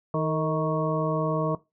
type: harmonic tone with a mistuned harmonic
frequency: 157.8 Hz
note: D#3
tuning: 25 cents sharp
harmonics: 1 / 2 / 3 / 4 / 6 / 7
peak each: -27 / -32 / -29 / -30 / -35 / -32 dBFS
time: 0.14-1.55 s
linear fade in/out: 2 ms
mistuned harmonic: 3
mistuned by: -52 cents
effects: noise-tail reverb RT60 0.2 s tail -17 dB re dry